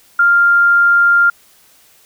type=tone; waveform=sine; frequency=1396.9 Hz; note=F6; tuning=in tune; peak=-7 dBFS; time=0.19-1.3 s; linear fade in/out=5 ms; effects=white hiss -49 dBFS RMS until 2.05 s